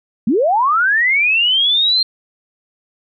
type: linear sweep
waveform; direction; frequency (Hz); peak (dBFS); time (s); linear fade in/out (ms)
sine; up; 190 to 4207; -11; 0.27-2.03; 5
effects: none